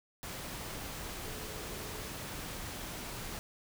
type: tone in noise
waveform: sine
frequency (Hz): 430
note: A4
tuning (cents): -40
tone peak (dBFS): -51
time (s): 1.25-2.07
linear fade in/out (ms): 0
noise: pink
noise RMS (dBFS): -42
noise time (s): 0.23-3.39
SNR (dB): -12
effects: none